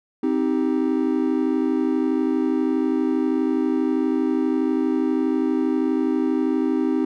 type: chord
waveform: triangle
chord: C minor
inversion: none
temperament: just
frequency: 261.6 / 314 / 392.4 Hz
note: C4 / Eb4 / G4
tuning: 0 / +16 / +2 cents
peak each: -20 / -20 / -24 dBFS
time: 0.23-7.05 s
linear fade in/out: 5 ms
effects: none